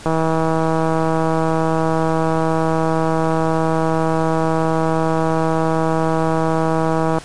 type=click train; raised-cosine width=1 ms; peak=-5 dBFS; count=1148; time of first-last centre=0.06-7.184 s; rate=161 Hz; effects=pink hiss -37 dBFS RMS until 7.24 s + resampled to 22050 Hz